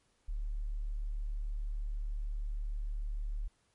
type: tone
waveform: sine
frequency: 36.71 Hz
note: D1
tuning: in tune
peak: -33 dBFS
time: 0.28-3.48 s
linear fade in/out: 10 ms
effects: pink hiss -73 dBFS RMS until 3.74 s + MP3 48 kbps